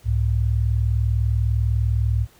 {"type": "tone pair together", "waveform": "sine", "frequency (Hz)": [68.1, 108.1], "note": ["C#2", "A2"], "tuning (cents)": [-30, -30], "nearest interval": "minor sixth", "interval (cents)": 800, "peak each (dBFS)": -20, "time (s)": [0.04, 2.27], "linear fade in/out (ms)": 50, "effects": ["pink hiss -54 dBFS RMS until 2.39 s"]}